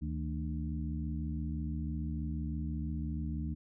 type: harmonic tone with a mistuned harmonic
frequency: 74.7 Hz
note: D2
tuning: 30 cents sharp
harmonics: 1 / 2 / 3 / 4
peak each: -36 / -39 / -41 / -44 dBFS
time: 0.01-3.55 s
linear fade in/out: 20 ms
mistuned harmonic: 2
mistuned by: +97 cents
effects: none